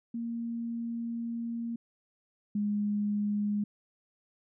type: tone pair in turn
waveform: sine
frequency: 232.7 / 206.9 Hz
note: A#3 / G#3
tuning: -3 / -6 cents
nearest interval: major second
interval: 203 cents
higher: first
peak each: -32 / -27 dBFS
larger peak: second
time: 0.14-1.76 / 2.55-3.64 s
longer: first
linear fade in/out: 5 ms
effects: none